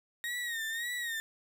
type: tone with vibrato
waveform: 35% pulse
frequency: 1864.7 Hz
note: A#6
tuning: in tune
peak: -32 dBFS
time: 0.24-1.2 s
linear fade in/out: 0 ms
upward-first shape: sine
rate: 1.8 Hz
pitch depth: 82 cents each way
effects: none